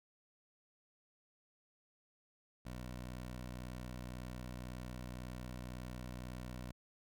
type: tone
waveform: 15% pulse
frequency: 61.9 Hz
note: B1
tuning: 5 cents sharp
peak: -38 dBFS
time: 2.65-6.72 s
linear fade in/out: 10 ms
effects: none